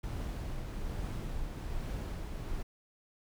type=noise with tremolo; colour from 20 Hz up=brown; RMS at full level=-36 dBFS; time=0.03-2.63 s; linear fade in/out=10 ms; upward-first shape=triangle; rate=1.2 Hz; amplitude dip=30%; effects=none